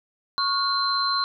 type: tone cluster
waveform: sine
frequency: 1106 / 1425 / 4108 Hz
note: C#6 / F6 / C8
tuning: -4 / +34 / -33 cents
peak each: -24 / -31 / -24 dBFS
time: 0.38-1.24 s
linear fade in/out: 0 ms
effects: none